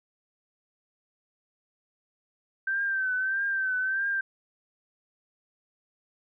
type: tone with vibrato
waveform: sine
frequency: 1554 Hz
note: G6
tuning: 16 cents flat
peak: -25 dBFS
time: 2.67-4.21 s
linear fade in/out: 5 ms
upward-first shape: triangle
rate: 1.6 Hz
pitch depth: 65 cents each way
effects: none